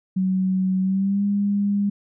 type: tone with pitch glide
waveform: sine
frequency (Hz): 187.6 to 202.2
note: F#3 to G#3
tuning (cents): +24 to -46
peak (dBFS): -18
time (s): 0.16-1.9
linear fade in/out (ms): 10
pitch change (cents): +130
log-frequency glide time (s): 0.81-1.24
effects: none